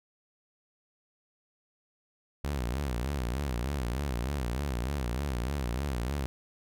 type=tone with vibrato; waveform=sawtooth; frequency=65 Hz; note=C2; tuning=11 cents flat; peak=-26 dBFS; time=2.44-6.26 s; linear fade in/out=0 ms; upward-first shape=sine; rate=3.3 Hz; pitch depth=200 cents each way; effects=none